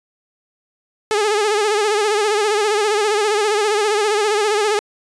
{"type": "tone with vibrato", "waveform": "sawtooth", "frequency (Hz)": 420.1, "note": "G#4", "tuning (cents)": 20, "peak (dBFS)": -11, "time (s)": [1.11, 4.79], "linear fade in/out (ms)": 0, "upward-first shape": "sine", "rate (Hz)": 15, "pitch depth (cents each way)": 73, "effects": ["resampled to 22050 Hz"]}